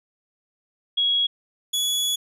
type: tone pair in turn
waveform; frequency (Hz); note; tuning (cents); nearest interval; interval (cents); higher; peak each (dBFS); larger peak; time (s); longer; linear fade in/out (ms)
sine / sawtooth; 3322 / 3390; G#7 / G#7; 0 / +35; unison; 35; second; -18; neither; 0.97-1.27 / 1.73-2.16; second; 10
effects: resampled to 32000 Hz